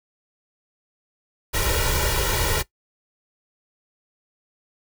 pink noise with comb filter, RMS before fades -22 dBFS, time 1.53-2.63 s, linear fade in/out 20 ms, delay 2.1 ms, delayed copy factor +0.95, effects noise-tail reverb RT60 0.1 s tail -18 dB re dry

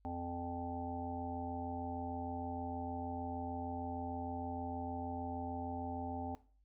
harmonic tone, 86.5 Hz, F2, 16 cents flat, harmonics 1 / 3 / 5 / 7 / 9 / 10, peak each -45 / -43 / -52 / -50 / -43 / -51 dBFS, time 0.05-6.35 s, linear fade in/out 0 ms, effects noise-tail reverb RT60 0.4 s tail -17 dB re dry + added 50 Hz sine -67 dBFS peak until 6.64 s

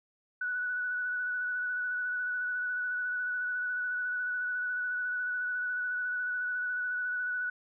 sine tone with vibrato, 1480 Hz, F#6, in tune, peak -30 dBFS, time 0.41-7.5 s, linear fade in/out 5 ms, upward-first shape square, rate 14 Hz, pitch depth 15 cents each way, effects none

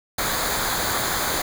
pink noise with comb filter, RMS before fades -24 dBFS, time 0.18-1.42 s, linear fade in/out 5 ms, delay 0.36 ms, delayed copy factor -0.65, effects none

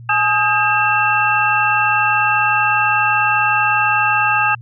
sine tone cluster, 844 / 1255 / 1610 / 2686 Hz, G#5 / D#6 / G6 / E7, +28 / +15 / +46 / +32 cents, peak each -18 dBFS, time 0.09-4.55 s, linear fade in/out 5 ms, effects added 118 Hz sine -33 dBFS peak until 4.61 s

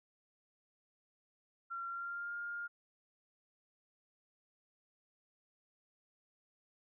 sine tone with pitch glide, 1371 to 1410.4 Hz, F6 to F6, -32 to +17 cents, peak -39 dBFS, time 1.7-2.68 s, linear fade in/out 20 ms, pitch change +49 cents, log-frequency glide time 1.87-2.34 s, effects none

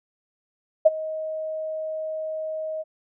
sine tone with ADSR envelope, 629 Hz, D#5, 19 cents sharp, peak -8 dBFS, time 0.85-2.84 s, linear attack 13 ms, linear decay 28 ms, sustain -19 dB, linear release 31 ms, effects none

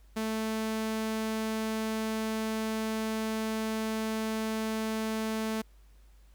sawtooth tone, 220 Hz, A3, in tune, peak -26 dBFS, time 0.16-5.62 s, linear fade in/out 10 ms, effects added 50 Hz sine -54 dBFS peak until 6.34 s + pink hiss -68 dBFS RMS until 6.34 s

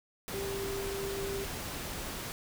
sine tone in noise, 394 Hz, G4, 9 cents sharp, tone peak -35 dBFS, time 0.34-1.44 s, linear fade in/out 0 ms, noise pink, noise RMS -39 dBFS, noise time 0.28-2.32 s, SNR +1 dB, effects none

